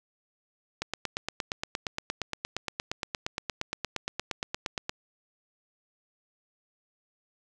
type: click train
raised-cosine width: 0.2 ms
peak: -13 dBFS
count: 36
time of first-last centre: 0.82-4.895 s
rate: 8.59 Hz
effects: none